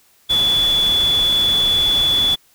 sine tone in noise, 3438 Hz, A7, 41 cents flat, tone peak -13 dBFS, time 0.29-2.36 s, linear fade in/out 20 ms, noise pink, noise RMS -28 dBFS, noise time 0.29-2.36 s, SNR +12 dB, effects white hiss -55 dBFS RMS until 2.54 s

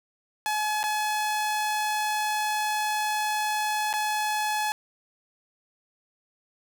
sawtooth tone with dropouts, 850 Hz, G#5, 40 cents sharp, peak -21 dBFS, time 0.46-4.72 s, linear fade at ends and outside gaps 0 ms, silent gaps 0.831-0.839 / 3.929-3.938 s, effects none

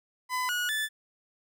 30% pulse tone with pitch steps, 1007 / 1455 / 1746 Hz, B5 / F#6 / A6, +33 / -29 / -14 cents, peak -25 dBFS, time 0.29-0.89 s, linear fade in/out 50 ms, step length 200 ms, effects none

